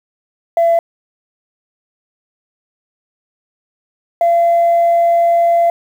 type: tone pair in turn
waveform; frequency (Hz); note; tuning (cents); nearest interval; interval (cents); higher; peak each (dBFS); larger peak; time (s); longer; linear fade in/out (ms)
sine; 674 / 682.6; E5 / F5; +38 / -40; unison; 22; second; -7; neither; 0.57-0.79 / 4.21-5.7; second; 2
effects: tanh soft clip ceiling -6 dBFS + 7-bit